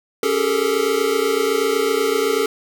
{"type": "tone cluster", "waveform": "square", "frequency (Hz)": [279, 394.5, 427.7, 455.7], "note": ["C#4", "G4", "A4", "A#4"], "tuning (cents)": [11, 11, -49, -39], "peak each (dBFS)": [-28, -24, -21, -22], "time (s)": [0.23, 2.46], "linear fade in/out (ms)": 2, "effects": []}